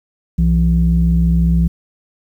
sine tone pair together, 63.2 / 168.72 Hz, B1 / E3, +41 / +41 cents, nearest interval octave + perfect fourth, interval 1700 cents, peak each -12 dBFS, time 0.38-1.68 s, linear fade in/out 10 ms, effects tanh soft clip ceiling -4 dBFS + 8-bit

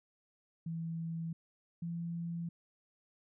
sine tone pair in turn, 164.81 / 169.25 Hz, E3 / E3, 0 / +46 cents, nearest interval unison, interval 46 cents, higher second, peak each -36 / -36 dBFS, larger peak neither, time 0.66-1.33 / 1.82-2.49 s, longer neither, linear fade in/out 5 ms, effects none

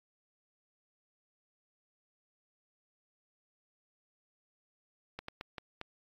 slowing click train, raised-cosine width 0.3 ms, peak -24 dBFS, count 5, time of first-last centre 5.19-5.813 s, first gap 94 ms, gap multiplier 1.35, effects AAC 64 kbps

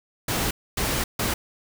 pink noise bursts at uneven times, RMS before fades -25 dBFS, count 3, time 0.28-0.51 / 0.77-1.04 / 1.19-1.34 s, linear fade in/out 5 ms, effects none

